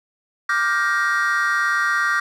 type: chord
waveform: triangle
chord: G minor seventh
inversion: second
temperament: just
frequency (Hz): 1176 / 1411.2 / 1568 / 1881.6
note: D6 / F6 / G6 / Bb6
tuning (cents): +2 / +18 / 0 / +16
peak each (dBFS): -20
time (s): 0.49-2.2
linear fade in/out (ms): 5
effects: tanh soft clip ceiling -11 dBFS